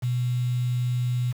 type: tone with quantisation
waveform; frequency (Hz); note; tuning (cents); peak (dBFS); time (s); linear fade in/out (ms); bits
sine; 123.47; B2; 0; -22; 0.02-1.33; 20; 7
effects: none